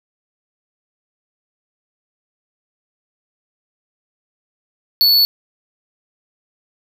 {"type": "tone", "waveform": "square", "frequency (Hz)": 4435, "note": "C#8", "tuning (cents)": 0, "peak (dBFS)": -10, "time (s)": [5.01, 5.25], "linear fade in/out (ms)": 0, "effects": []}